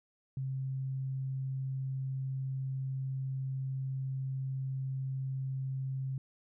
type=tone; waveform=sine; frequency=133.1 Hz; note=C3; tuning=30 cents sharp; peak=-33 dBFS; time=0.37-6.18 s; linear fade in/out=2 ms; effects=none